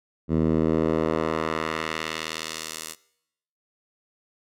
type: tone with band-pass filter sweep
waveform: 10% pulse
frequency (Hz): 79.5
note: D#2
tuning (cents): +38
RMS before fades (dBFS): -26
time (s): 0.28-2.96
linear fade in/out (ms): 50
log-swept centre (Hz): 190 to 9700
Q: 0.81
effects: noise-tail reverb RT60 0.8 s tail -21 dB re dry